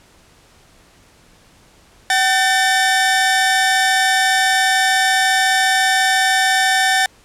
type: tone pair together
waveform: sawtooth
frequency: 761.4 / 1788 Hz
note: F#5 / A6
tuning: +49 / +27 cents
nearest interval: octave + minor third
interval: 1478 cents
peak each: -12 dBFS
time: 2.1-7.06 s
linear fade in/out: 2 ms
effects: pink hiss -50 dBFS RMS until 7.24 s + low-pass 10000 Hz 12 dB/octave